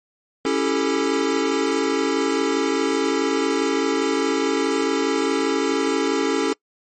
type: chord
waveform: square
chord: A dominant seventh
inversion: first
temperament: equal with one note detuned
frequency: 277.2 / 329.6 / 395.2 / 440 Hz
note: C#4 / E4 / G4 / A4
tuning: 0 / 0 / +14 / 0 cents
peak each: -24 / -26 / -26 / -24 dBFS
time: 0.45-6.53 s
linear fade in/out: 2 ms
effects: noise-tail reverb RT60 0.1 s tail -24 dB re dry + MP3 32 kbps